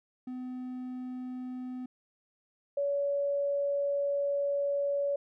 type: tone pair in turn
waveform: triangle / sine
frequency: 252.9 / 566.1 Hz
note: B3 / C#5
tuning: +41 / +36 cents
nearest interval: octave + major second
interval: 1395 cents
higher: second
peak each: -34 / -27 dBFS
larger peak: second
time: 0.27-1.86 / 2.77-5.16 s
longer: second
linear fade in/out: 5 ms
effects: none